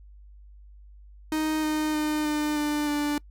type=tone with pitch steps; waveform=45% pulse; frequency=311.1 / 307.5 / 304 / 300.5 / 297.1 / 293.6 Hz; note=D#4 / D#4 / D#4 / D4 / D4 / D4; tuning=0 / -20 / -40 / +40 / +20 / 0 cents; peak=-24 dBFS; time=1.32-3.18 s; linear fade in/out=2 ms; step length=310 ms; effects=noise-tail reverb RT60 0.1 s tail -25 dB re dry + added 50 Hz sine -46 dBFS peak until 3.3 s